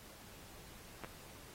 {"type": "clicks", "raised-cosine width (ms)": 0.5, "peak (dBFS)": -30, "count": 2, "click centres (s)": [1.037, 1.046], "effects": ["pink hiss -56 dBFS RMS until 1.54 s", "AAC 48 kbps"]}